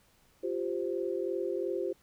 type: chord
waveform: sine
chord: F suspended second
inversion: none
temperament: equal with one note detuned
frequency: 349.2 / 392 / 521.7 Hz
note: F4 / G4 / C5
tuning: 0 / 0 / -5 cents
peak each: -34 / -34 / -36 dBFS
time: 0.43-1.93 s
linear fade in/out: 10 ms
effects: pink hiss -66 dBFS RMS until 2.02 s